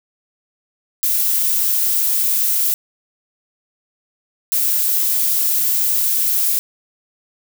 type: noise bursts at uneven times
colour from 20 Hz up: violet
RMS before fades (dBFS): -17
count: 2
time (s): 1.03-2.74 / 4.52-6.59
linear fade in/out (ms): 0
effects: none